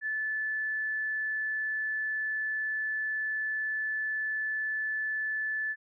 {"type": "tone", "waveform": "sine", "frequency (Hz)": 1741, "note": "A6", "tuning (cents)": -19, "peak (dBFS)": -29, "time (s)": [0.01, 5.76], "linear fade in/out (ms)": 50, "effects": []}